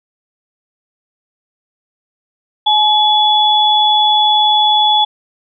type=tone pair together; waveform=sine; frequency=850 / 3411 Hz; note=G#5 / G#7; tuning=+40 / +46 cents; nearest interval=2 octaves; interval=2406 cents; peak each=-11 dBFS; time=2.66-5.05 s; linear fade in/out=10 ms; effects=none